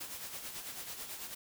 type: noise with tremolo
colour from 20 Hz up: white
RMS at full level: -42 dBFS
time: 0-1.35 s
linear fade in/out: 10 ms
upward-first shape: sine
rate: 9.1 Hz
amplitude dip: 50%
effects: none